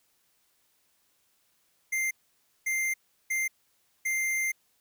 square tone bursts at uneven times, 2095 Hz, C7, 2 cents sharp, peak -27 dBFS, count 4, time 1.92-2.11 / 2.66-2.94 / 3.3-3.48 / 4.05-4.52 s, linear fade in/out 10 ms, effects white hiss -70 dBFS RMS until 4.8 s

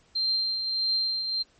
sine tone with tremolo, 4159 Hz, C8, 11 cents flat, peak -22 dBFS, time 0.15-1.43 s, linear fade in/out 10 ms, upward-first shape triangle, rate 1.6 Hz, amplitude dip 50%, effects pink hiss -62 dBFS RMS until 1.59 s + MP3 32 kbps

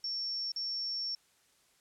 sine tone with dropouts, 5460 Hz, F8, 40 cents flat, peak -33 dBFS, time 0.04-1.15 s, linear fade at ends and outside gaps 2 ms, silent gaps 0.519-0.561 s, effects white hiss -68 dBFS RMS until 1.8 s + low-pass 10000 Hz 12 dB/octave

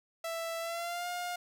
sawtooth tone with pitch glide, 662 to 709.5 Hz, E5 to F5, +7 to +27 cents, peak -31 dBFS, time 0.24-1.36 s, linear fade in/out 5 ms, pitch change +120 cents, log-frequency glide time 0.59-1.08 s, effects none

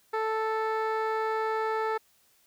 15% pulse tone with low-pass filter, 440 Hz, A4, in tune, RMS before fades -29 dBFS, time 0.13-1.98 s, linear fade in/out 10 ms, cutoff 1900 Hz, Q 0.61, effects white hiss -65 dBFS RMS until 2.46 s

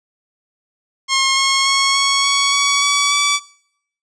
10% pulse tone with pitch steps, 1074 / 1084.6 / 1095.3 / 1106.1 / 1117 / 1128 / 1139.2 / 1150.4 Hz, C6 / C#6 / C#6 / C#6 / C#6 / C#6 / C#6 / D6, +45 / -38 / -21 / -4 / +13 / +30 / +47 / -36 cents, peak -5 dBFS, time 1.08-3.4 s, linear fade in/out 50 ms, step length 290 ms, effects noise-tail reverb RT60 0.7 s tail -22 dB re dry + resampled to 22050 Hz

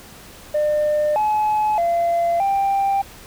sine tone with pitch steps, 600 / 852 / 684 / 789 Hz, D5 / G#5 / F5 / G5, +37 / +44 / -36 / +11 cents, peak -14 dBFS, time 0.54-3.02 s, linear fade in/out 10 ms, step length 620 ms, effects tanh soft clip ceiling -14 dBFS + pink hiss -42 dBFS RMS until 3.26 s

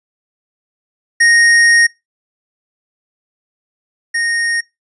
square tone pair in turn, 1863 / 1856.3 Hz, A#6 / A#6, -2 / -8 cents, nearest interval unison, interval 6 cents, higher first, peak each -8 / -15 dBFS, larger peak first, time 1.2-1.87 / 4.14-4.61 s, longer first, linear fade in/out 10 ms, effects noise-tail reverb RT60 0.2 s tail -21 dB re dry + resampled to 24000 Hz

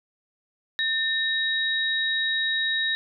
sine tone pair together, 1800 / 3811 Hz, A6 / A#7, +39 / +38 cents, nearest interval octave + minor second, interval 1299 cents, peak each -25 dBFS, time 0.79-2.95 s, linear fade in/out 0 ms, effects none

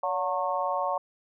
harmonic tone with a mistuned harmonic, 181.8 Hz, F#3, 30 cents flat, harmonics 3 / 4 / 5 / 6, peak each -31 / -31 / -31 / -31 dBFS, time 0.03-0.98 s, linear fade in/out 5 ms, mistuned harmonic 3, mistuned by +67 cents, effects none

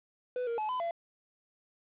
triangle tone with pitch steps, 498.4 / 466.7 / 858 / 1009 / 679 Hz, B4 / A#4 / A5 / B5 / F5, +16 / +2 / -44 / +37 / -49 cents, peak -29 dBFS, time 0.36-0.91 s, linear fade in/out 2 ms, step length 110 ms, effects resampled to 8000 Hz + 10-bit

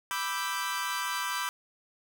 sawtooth chord, E minor seventh, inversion second, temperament equal, 987.8 / 1174.7 / 1318.5 / 1568 Hz, B5 / D6 / E6 / G6, 0 / 0 / 0 / 0 cents, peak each -31 / -32 / -35 / -32 dBFS, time 0.11-1.49 s, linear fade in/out 0 ms, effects none

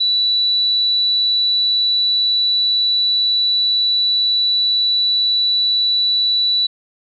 sine tone, 3951 Hz, B7, in tune, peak -13 dBFS, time 0-6.67 s, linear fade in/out 10 ms, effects none

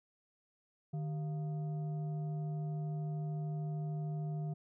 sine tone with frequency modulation, 152.2 Hz, D#3, 38 cents flat, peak -35 dBFS, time 0.93-4.54 s, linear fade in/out 10 ms, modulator 542 Hz, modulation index 0.32, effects none

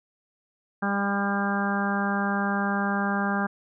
harmonic tone, 200 Hz, G3, 35 cents sharp, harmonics 1 / 2 / 3 / 4 / 5 / 6 / 7 / 8, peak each -26 / -36 / -36 / -31 / -36 / -33 / -34 / -31 dBFS, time 0.82-3.47 s, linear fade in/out 10 ms, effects none

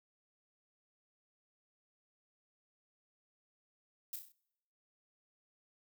violet noise with echo, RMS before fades -41 dBFS, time 4.13-4.16 s, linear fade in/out 2 ms, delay 32 ms, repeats 5, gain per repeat -5 dB, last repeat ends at 4.32 s, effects noise-tail reverb RT60 0.9 s tail -26 dB re dry

